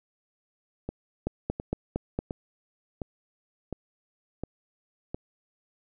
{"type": "two click trains", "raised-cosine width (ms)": 2, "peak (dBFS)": [-19, -14], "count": [7, 5], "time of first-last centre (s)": [[0.89, 5.145], [1.27, 2.19]], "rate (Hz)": [1.41, 4.35], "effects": []}